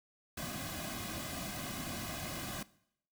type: noise with comb filter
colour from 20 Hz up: pink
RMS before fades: -41 dBFS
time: 0.37-2.63 s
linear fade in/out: 5 ms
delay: 2.2 ms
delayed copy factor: -0.8
effects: noise-tail reverb RT60 0.7 s tail -20 dB re dry